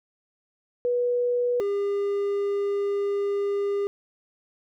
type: tone pair in turn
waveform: sine / triangle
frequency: 487.7 / 402.9 Hz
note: B4 / G4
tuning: -22 / +48 cents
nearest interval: minor third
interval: 330 cents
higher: first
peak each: -21 dBFS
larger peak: neither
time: 0.85-1.6 / 1.6-3.87 s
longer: second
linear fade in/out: 0 ms
effects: none